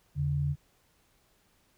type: tone pair together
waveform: sine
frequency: 82.41 / 142.77 Hz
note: E2 / D3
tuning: 0 / -49 cents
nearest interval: minor seventh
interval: 951 cents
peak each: -33 / -27 dBFS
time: 0.15-0.56 s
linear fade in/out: 50 ms
effects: pink hiss -68 dBFS RMS until 1.77 s